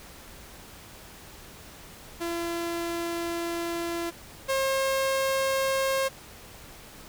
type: tone pair in turn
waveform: sawtooth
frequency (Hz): 339.4 / 536.6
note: F4 / C5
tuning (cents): -49 / +44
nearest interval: minor sixth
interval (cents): 793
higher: second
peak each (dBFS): -25 / -20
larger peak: second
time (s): 2.2-4.11 / 4.48-6.09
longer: first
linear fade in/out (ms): 20
effects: pink hiss -47 dBFS RMS until 7.08 s